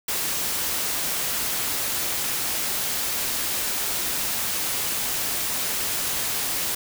white noise, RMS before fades -26 dBFS, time 0.08-6.75 s, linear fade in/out 5 ms, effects none

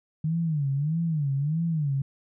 sine tone with vibrato, 151.6 Hz, D#3, 45 cents flat, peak -23 dBFS, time 0.24-2.02 s, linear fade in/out 5 ms, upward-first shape sine, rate 1.6 Hz, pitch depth 180 cents each way, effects none

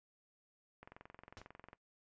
click train, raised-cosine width 0.5 ms, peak -37 dBFS, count 21, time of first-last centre 0.83-1.731 s, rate 22.2 Hz
pink noise with exponential decay, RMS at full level -49 dBFS, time 1.37-1.48 s, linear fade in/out 5 ms, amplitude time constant 23 ms
effects noise-tail reverb RT60 0.1 s tail -18 dB re dry + resampled to 16000 Hz

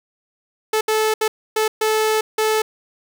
sawtooth tone bursts at uneven times, 435 Hz, A4, 20 cents flat, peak -12 dBFS, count 6, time 0.73-0.81 / 0.88-1.14 / 1.21-1.28 / 1.56-1.68 / 1.81-2.21 / 2.38-2.62 s, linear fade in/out 5 ms, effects none

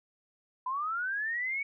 sine linear sweep, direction up, 989 to 2254 Hz, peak -30 dBFS, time 0.66-1.63 s, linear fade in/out 5 ms, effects none

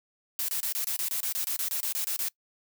blue noise bursts, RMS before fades -30 dBFS, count 16, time 0.39-2.284 s, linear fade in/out 0 ms, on 94 ms, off 26 ms, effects noise-tail reverb RT60 0.1 s tail -23 dB re dry

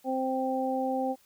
harmonic tone, 261.6 Hz, C4, in tune, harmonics 1 / 2 / 3, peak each -31 / -31 / -31 dBFS, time 0.04-1.16 s, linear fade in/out 50 ms, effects white hiss -63 dBFS RMS until 1.25 s

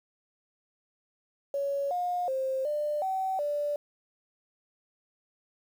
sine tone with pitch steps, 560 / 714 / 528 / 595 / 762 / 585 Hz, C#5 / F5 / C5 / D5 / G5 / D5, +18 / +38 / +16 / +22 / -49 / -7 cents, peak -27 dBFS, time 1.54-3.76 s, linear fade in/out 2 ms, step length 370 ms, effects 9-bit

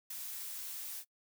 blue noise with ADSR envelope, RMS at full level -40 dBFS, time 0.1-1.05 s, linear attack 7 ms, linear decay 8 ms, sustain -3 dB, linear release 69 ms, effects noise-tail reverb RT60 0.1 s tail -23 dB re dry

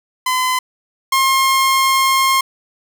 sawtooth tone pair in turn, 1020 / 1068.2 Hz, C6 / C6, -44 / +36 cents, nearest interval minor second, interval 80 cents, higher second, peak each -11 / -8 dBFS, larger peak second, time 0.26-0.59 / 1.12-2.41 s, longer second, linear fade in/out 5 ms, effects none

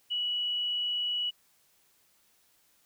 sine tone, 2936 Hz, F#7, 14 cents flat, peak -28 dBFS, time 0.1-1.31 s, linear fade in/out 20 ms, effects white hiss -67 dBFS RMS until 2.85 s

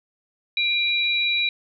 sine tone pair together, 2386 / 3896 Hz, D7 / B7, +27 / -24 cents, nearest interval minor sixth, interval 849 cents, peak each -22 dBFS, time 0.57-1.49 s, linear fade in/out 2 ms, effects none

